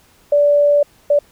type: tone bursts at uneven times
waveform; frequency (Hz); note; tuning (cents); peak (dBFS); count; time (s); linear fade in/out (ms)
sine; 581; D5; -19; -9; 2; 0.32-0.83 / 1.1-1.19; 5
effects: pink hiss -52 dBFS RMS until 1.31 s